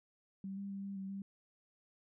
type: tone with pitch steps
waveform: sine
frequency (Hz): 193.8 / 198.7 / 196.7 / 197.8 / 192.6 / 196.5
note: G3 / G3 / G3 / G3 / G3 / G3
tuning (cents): -20 / +24 / +6 / +16 / -30 / +4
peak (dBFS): -40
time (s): 0.44-1.22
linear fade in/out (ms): 2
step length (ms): 130
effects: none